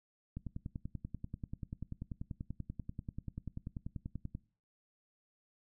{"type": "click train", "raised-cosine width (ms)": 5, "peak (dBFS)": -28, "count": 42, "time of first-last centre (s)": [0.37, 4.351], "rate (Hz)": 10.3, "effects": ["noise-tail reverb RT60 0.4 s tail -21 dB re dry"]}